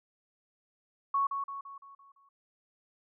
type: tone with echo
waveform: sine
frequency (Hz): 1108.7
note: C#6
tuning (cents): 0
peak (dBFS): -25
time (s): 1.14-1.27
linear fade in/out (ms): 5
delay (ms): 170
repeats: 6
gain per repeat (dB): -6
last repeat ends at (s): 2.29
effects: none